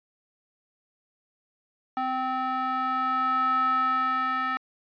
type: tone with band-pass filter sweep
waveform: square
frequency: 259.1 Hz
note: C4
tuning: 17 cents flat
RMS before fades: -26 dBFS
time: 1.97-4.57 s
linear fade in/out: 0 ms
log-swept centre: 1000 to 1500 Hz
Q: 5.9
effects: resampled to 11025 Hz